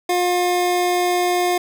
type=tone pair together; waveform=square; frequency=356.5 / 713 Hz; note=F4 / F5; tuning=+36 / +36 cents; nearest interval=octave; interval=1200 cents; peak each=-20 dBFS; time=0.09-1.58 s; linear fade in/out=5 ms; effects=none